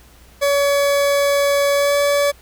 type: tone with pitch glide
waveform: 40% pulse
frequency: 566 to 571.9 Hz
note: C#5 to D5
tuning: +36 to -46 cents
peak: -13 dBFS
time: 0.41-2.32 s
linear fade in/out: 20 ms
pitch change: +18 cents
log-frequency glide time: 1.74-1.95 s
effects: added 60 Hz sine -47 dBFS peak until 2.41 s + pink hiss -49 dBFS RMS until 2.41 s